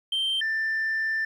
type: tone pair in turn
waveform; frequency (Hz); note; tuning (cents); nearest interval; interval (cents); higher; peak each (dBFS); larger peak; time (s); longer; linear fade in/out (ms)
sine; 3136 / 1777.9; G7 / A6; 0 / +18; minor seventh; 982; first; -21 / -22; first; 0.12-0.41 / 0.41-1.25; second; 5
effects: tanh soft clip ceiling -22 dBFS + 10-bit